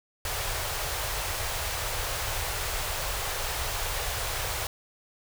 pink band-stop noise, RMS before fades -31 dBFS, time 0.25-4.67 s, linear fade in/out 2 ms, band 110 to 470 Hz, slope 24 dB/octave, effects none

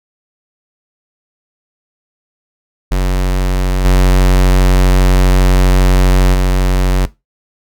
square tone with level steps, 46.25 Hz, F#1, in tune, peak -11 / -6 / -9 dBFS, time 2.91-7.06 s, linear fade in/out 10 ms, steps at 3.84 / 6.33 s, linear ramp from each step 20 ms, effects noise-tail reverb RT60 0.2 s tail -17 dB re dry

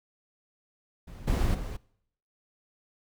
brown noise with level steps, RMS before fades -43 / -25 / -35 dBFS, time 1.07-1.77 s, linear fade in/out 10 ms, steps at 1.27 / 1.54 s, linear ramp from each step 10 ms, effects noise-tail reverb RT60 0.7 s tail -22 dB re dry

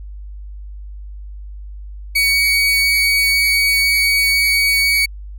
30% pulse tone, 2249 Hz, C#7, 24 cents sharp, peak -10 dBFS, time 2.15-5.06 s, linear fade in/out 10 ms, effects added 50 Hz sine -29 dBFS peak until 5.38 s

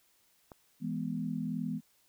click, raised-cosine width 1 ms, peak -33 dBFS, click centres 0.518 s
sine chord, E major, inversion none, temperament equal, 164.81 / 207.7 / 246.9 Hz, E3 / G#3 / B3, 0 / 0 / 0 cents, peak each -37 / -37 / -36 dBFS, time 0.8-1.81 s, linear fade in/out 50 ms
effects white hiss -69 dBFS RMS until 2.08 s

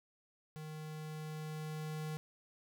square tone with level ramp, 154.9 Hz, D#3, 7 cents flat, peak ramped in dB -45 to -39 dBFS, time 0.56-2.17 s, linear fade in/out 0 ms, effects none

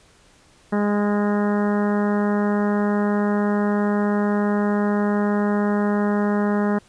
harmonic tone with a mistuned harmonic, 205.9 Hz, G#3, 15 cents flat, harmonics 1 / 2 / 3 / 4 / 5 / 6 / 7 / 8 / 9, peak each -19 / -25 / -29 / -31 / -33 / -35 / -36 / -37 / -38 dBFS, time 0.72-6.79 s, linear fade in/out 10 ms, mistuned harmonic 6, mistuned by +18 cents, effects pink hiss -54 dBFS RMS until 6.88 s + resampled to 22050 Hz

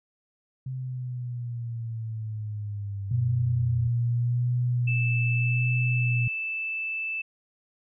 sine linear sweep, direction down, 130.81 to 87.31 Hz, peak -30 dBFS, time 0.66-3.88 s, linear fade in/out 5 ms
sine tone with vibrato, 120.9 Hz, B2, 36 cents flat, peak -22 dBFS, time 3.11-6.28 s, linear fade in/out 5 ms, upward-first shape sine, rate 0.84 Hz, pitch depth 30 cents each way
sine tone, 2637 Hz, E7, in tune, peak -28 dBFS, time 4.87-7.22 s, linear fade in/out 10 ms
effects none

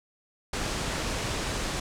pink low-pass noise, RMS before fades -31 dBFS, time 0.53-1.8 s, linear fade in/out 5 ms, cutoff 8600 Hz, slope 24 dB/octave, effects none

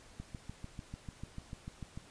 click train, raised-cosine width 5 ms, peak -30 dBFS, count 13, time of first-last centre 0.2-1.975 s, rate 6.76 Hz, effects pink hiss -58 dBFS RMS until 2.1 s + resampled to 22050 Hz

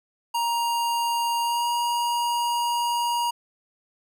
square tone with pitch glide, 939 to 950.5 Hz, A#5 to A#5, +12 to +33 cents, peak -23 dBFS, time 0.34-3.31 s, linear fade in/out 10 ms, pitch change +21 cents, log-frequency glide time 1.42-1.66 s, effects none

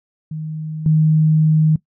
sine tone with level steps, 156.1 Hz, D#3, 6 cents sharp, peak -23 / -10 dBFS, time 0.31-1.76 s, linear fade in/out 5 ms, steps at 0.86 s, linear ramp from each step 2 ms, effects noise-tail reverb RT60 0.1 s tail -19 dB re dry

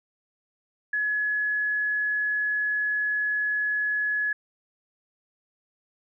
sine tone, 1695 Hz, G#6, 35 cents sharp, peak -23 dBFS, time 0.93-4.33 s, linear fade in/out 5 ms, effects none

